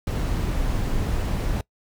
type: noise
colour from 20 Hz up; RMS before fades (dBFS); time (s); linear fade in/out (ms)
brown; -24; 0.07-1.61; 2
effects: noise-tail reverb RT60 0.1 s tail -22 dB re dry